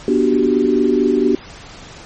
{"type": "chord", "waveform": "sine", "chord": "G major seventh", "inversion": "first", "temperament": "just", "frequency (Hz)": [245, 294, 367.5, 392], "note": ["B3", "D4", "F#4", "G4"], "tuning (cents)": [-14, 2, -12, 0], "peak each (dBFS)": -17, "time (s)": [0.08, 1.35], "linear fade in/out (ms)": 2, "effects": ["pink hiss -37 dBFS RMS until 2.05 s", "MP3 32 kbps"]}